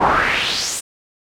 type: noise with band-pass filter sweep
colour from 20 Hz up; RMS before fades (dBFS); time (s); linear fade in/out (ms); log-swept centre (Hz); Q
brown; -18; 0-0.81; 20; 860 to 9100; 3.1
effects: none